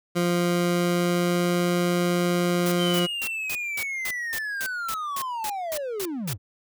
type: tone with pitch glide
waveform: 20% pulse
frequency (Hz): 174.61 to 175.82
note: F3 to F3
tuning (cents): 0 to +12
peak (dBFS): -16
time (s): 0.15-3.07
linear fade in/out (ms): 20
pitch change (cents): +12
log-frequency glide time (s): 0.25-1.67
type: noise bursts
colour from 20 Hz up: white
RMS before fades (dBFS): -32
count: 14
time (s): 2.66-6.332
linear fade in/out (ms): 2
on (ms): 58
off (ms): 220
type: linear sweep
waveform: triangle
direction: down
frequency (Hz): 3137 to 77.78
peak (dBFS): -26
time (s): 2.77-6.38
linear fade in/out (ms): 50
effects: none